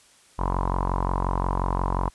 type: tone with low-pass filter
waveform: sawtooth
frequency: 45.64 Hz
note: F#1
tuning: 23 cents flat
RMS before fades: -25 dBFS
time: 0.38-2.1 s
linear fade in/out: 20 ms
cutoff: 1000 Hz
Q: 8.4
effects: white hiss -56 dBFS RMS until 2.14 s + resampled to 24000 Hz